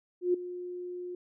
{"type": "tone with ADSR envelope", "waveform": "sine", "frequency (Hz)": 357.4, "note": "F4", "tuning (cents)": 40, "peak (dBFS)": -21, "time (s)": [0.21, 1.15], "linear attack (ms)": 130, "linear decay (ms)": 7, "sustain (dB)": -15, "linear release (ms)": 3, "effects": []}